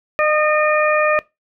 harmonic tone with a mistuned harmonic, 608 Hz, D#5, 40 cents flat, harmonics 1 / 2 / 3 / 4, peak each -16 / -19 / -21 / -22 dBFS, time 0.19-1.19 s, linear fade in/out 0 ms, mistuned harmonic 2, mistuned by +17 cents, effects noise-tail reverb RT60 0.2 s tail -20 dB re dry

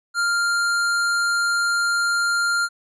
square tone, 1397 Hz, F6, in tune, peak -19 dBFS, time 0.14-2.69 s, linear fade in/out 50 ms, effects resampled to 22050 Hz

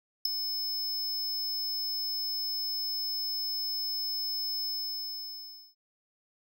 square tone with ADSR envelope, 5220 Hz, E8, 18 cents flat, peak -20 dBFS, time 0.25-5.75 s, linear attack 6 ms, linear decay 4 ms, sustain -11 dB, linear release 1100 ms, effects none

